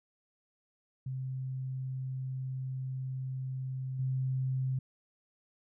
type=tone with level steps; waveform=sine; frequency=130.81 Hz; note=C3; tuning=in tune; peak=-34 / -29 dBFS; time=1.06-4.79 s; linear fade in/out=5 ms; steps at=3.99 s; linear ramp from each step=5 ms; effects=none